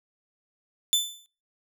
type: tone with exponential decay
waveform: sawtooth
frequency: 3520 Hz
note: A7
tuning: in tune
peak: -14 dBFS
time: 0.93-1.26 s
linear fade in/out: 0 ms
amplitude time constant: 71 ms
effects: noise-tail reverb RT60 0.4 s tail -26 dB re dry